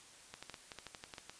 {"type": "clicks", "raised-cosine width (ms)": 0.2, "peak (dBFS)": -28, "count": 12, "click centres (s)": [0.34, 0.426, 0.497, 0.542, 0.718, 0.787, 0.867, 0.948, 1.039, 1.138, 1.182, 1.296], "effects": ["white hiss -58 dBFS RMS until 1.39 s", "resampled to 22050 Hz"]}